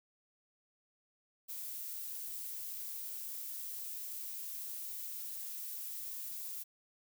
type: noise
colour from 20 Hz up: violet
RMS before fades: -43 dBFS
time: 1.48-6.64 s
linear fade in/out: 20 ms
effects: none